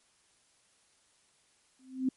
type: tone with exponential growth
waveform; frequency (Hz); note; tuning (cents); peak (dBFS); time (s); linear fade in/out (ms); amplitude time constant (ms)
sine; 260.1; C4; -10; -23; 1.79-2.09; 5; 65
effects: white hiss -68 dBFS RMS until 2.16 s + MP3 48 kbps